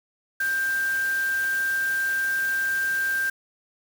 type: tone in noise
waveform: sine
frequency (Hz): 1575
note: G6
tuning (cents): +8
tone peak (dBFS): -22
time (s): 0.4-3.3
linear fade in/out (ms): 5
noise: white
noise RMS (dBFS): -38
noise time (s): 0.4-3.3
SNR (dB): +13
effects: none